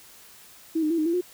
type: tone with pitch steps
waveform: sine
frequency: 323.2 / 306.2 / 334.1 / 309.5 / 336.7 / 358.5 Hz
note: E4 / D#4 / E4 / D#4 / E4 / F4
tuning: -34 / -28 / +23 / -9 / +37 / +45 cents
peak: -21 dBFS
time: 0.75-1.212 s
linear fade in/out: 10 ms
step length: 77 ms
effects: white hiss -50 dBFS RMS until 1.33 s